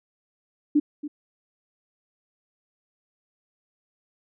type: tone with echo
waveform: sine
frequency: 295.3 Hz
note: D4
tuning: 10 cents sharp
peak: -15 dBFS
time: 0.75-0.8 s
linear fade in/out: 10 ms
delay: 280 ms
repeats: 1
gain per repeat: -14 dB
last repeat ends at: 1.08 s
effects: none